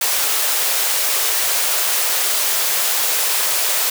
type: high-pass noise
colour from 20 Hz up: white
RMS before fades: -18 dBFS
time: 0.01-3.9 s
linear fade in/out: 5 ms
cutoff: 420 Hz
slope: 24 dB/octave
effects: none